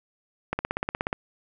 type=click train; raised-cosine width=0.5 ms; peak=-11 dBFS; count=11; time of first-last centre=0.53-1.129 s; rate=16.7 Hz; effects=none